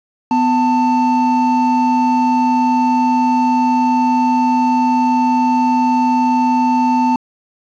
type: tone pair together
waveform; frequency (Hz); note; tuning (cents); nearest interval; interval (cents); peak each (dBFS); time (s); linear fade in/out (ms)
triangle; 249.7 / 890; B3 / A5; +19 / +20; octave + minor seventh; 2201; -12; 0.31-7.16; 2
effects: resampled to 16000 Hz + 7-bit